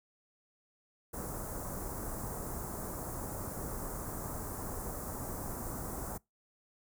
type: band-stop noise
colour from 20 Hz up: pink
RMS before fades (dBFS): -40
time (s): 1.13-6.18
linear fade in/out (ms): 10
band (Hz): 1300 to 7400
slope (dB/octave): 24
effects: noise-tail reverb RT60 0.2 s tail -25 dB re dry